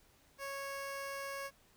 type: tone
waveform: 15% pulse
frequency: 552 Hz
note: C#5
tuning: 7 cents flat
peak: -34 dBFS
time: 0.38-1.51 s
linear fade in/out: 50 ms
effects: pink hiss -67 dBFS RMS until 1.76 s